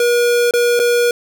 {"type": "tone with dropouts", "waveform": "square", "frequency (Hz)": 480, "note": "B4", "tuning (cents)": -49, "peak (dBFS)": -12, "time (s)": [0, 1.11], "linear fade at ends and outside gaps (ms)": 2, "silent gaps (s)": [[0.51, 0.537], [0.793, 0.798]], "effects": []}